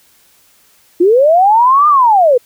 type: linear two-way sweep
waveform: sine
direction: up then down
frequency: 329.6 to 1221 to 464.9 Hz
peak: -5 dBFS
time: 1-2.38 s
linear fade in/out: 10 ms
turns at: 1.88 s
effects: white hiss -50 dBFS RMS until 2.45 s